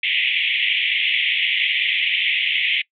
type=band-pass noise; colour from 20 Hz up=pink; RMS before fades=-20 dBFS; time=0.03-2.82 s; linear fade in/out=5 ms; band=2000 to 3400 Hz; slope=96 dB/octave; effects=noise-tail reverb RT60 0.1 s tail -23 dB re dry